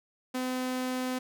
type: tone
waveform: sawtooth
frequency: 254.9 Hz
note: C4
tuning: 45 cents flat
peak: -26 dBFS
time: 0.34-1.19 s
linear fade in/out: 10 ms
effects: none